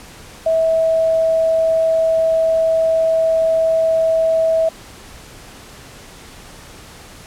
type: tone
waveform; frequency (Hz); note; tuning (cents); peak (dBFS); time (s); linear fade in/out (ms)
sine; 649; E5; -27; -12; 0.46-4.69; 5
effects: pink hiss -39 dBFS RMS until 7.26 s + low-pass 11000 Hz 12 dB/octave